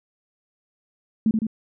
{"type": "tone with echo", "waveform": "sine", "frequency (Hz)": 220, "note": "A3", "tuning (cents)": 0, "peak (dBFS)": -15, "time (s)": [1.26, 1.31], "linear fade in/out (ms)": 2, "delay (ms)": 79, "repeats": 2, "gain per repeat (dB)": -3, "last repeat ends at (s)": 1.468, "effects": []}